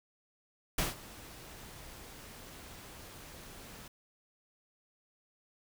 pink noise with ADSR envelope, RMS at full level -30 dBFS, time 0.78-3.88 s, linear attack 5 ms, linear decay 160 ms, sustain -20 dB, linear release 5 ms, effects none

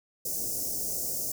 white band-stop noise, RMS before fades -32 dBFS, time 0.25-1.32 s, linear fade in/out 5 ms, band 660 to 5300 Hz, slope 48 dB/octave, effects none

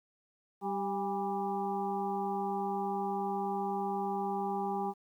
harmonic tone with a mistuned harmonic, 196 Hz, G3, in tune, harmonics 1 / 2 / 4 / 5 / 6, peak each -38 / -37 / -34 / -43 / -45 dBFS, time 0.61-4.94 s, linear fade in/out 50 ms, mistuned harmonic 4, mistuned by +53 cents, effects 11-bit

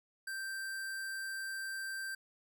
square tone, 1568 Hz, G6, in tune, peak -39 dBFS, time 0.27-2.15 s, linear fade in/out 5 ms, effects none

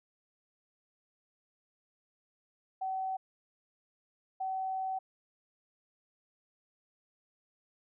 sine tone bursts at uneven times, 760 Hz, F#5, 46 cents sharp, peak -32 dBFS, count 2, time 2.81-3.17 / 4.4-4.99 s, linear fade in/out 10 ms, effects none

